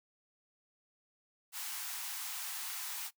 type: high-pass noise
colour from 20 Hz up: white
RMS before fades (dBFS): -41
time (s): 1.52-3.11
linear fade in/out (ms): 50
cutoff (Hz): 740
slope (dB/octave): 96
effects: noise-tail reverb RT60 0.1 s tail -19 dB re dry